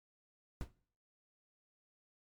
brown noise with exponential decay, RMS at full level -35 dBFS, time 0.61-0.72 s, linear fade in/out 0 ms, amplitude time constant 22 ms, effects noise-tail reverb RT60 0.5 s tail -19 dB re dry + MP3 96 kbps

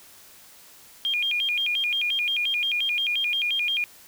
sine tone with vibrato, 2794 Hz, F7, in tune, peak -22 dBFS, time 1.05-3.84 s, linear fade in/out 0 ms, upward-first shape square, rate 5.7 Hz, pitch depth 240 cents each way, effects white hiss -50 dBFS RMS until 4.07 s

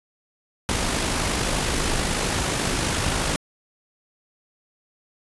pink noise with amplitude modulation, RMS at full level -22 dBFS, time 0.69-3.36 s, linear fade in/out 0 ms, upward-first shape sine, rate 51.5 Hz, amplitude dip 35%, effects resampled to 24000 Hz

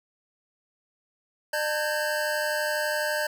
square tone cluster, 603 / 897 / 1551 / 1643 Hz, D5 / A5 / G6 / G#6, +46 / +33 / -19 / -19 cents, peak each -29 / -35 / -32 / -33 dBFS, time 1.53-3.27 s, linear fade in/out 5 ms, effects none

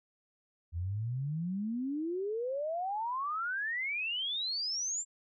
sine exponential sweep, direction up, 80.9 to 7480 Hz, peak -32 dBFS, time 0.72-5.05 s, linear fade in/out 50 ms, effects none

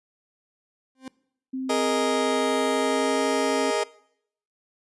40% pulse tone with exponential growth, 261.6 Hz, C4, in tune, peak -31 dBFS, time 0.95-1.08 s, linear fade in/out 2 ms, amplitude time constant 27 ms
sine tone with pitch glide, 261.6 to 269.6 Hz, C4 to C#4, 0 to -48 cents, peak -27 dBFS, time 1.53-3.71 s, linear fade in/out 10 ms, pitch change +52 cents, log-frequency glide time 2.37-3.24 s
30% pulse chord, Ab suspended second, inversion none, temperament just, 415.3 / 467.2 / 623 Hz, Ab4 / Bb4 / Eb5, 0 / +4 / +2 cents, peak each -24 dBFS, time 1.69-3.84 s, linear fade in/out 10 ms
effects noise-tail reverb RT60 0.7 s tail -22 dB re dry + resampled to 24000 Hz

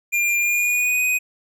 square tone with pitch glide, 2399 to 2497 Hz, D7 to D#7, +36 to +6 cents, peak -18 dBFS, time 0.12-1.19 s, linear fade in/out 20 ms, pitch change +70 cents, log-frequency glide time 0.39-1.04 s, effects none

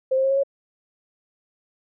sine tone with pitch steps, 523.3 / 530.6 / 538 / 545.5 / 553.1 Hz, C5 / C5 / C5 / C#5 / C#5, 0 / +24 / +48 / -28 / -4 cents, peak -17 dBFS, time 0.11-0.435 s, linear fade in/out 10 ms, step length 65 ms, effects none

